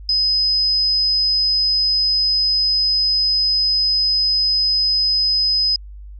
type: tone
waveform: sine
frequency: 5040 Hz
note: D#8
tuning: 21 cents sharp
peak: -14 dBFS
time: 0.09-5.76 s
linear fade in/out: 2 ms
effects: added 50 Hz sine -33 dBFS peak until 6.19 s